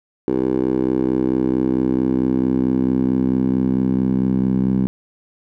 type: tone with band-pass filter sweep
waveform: 10% pulse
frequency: 64.5 Hz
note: C2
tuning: 24 cents flat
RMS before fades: -18 dBFS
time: 0.28-4.87 s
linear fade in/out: 0 ms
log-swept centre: 370 to 200 Hz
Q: 2.7
effects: none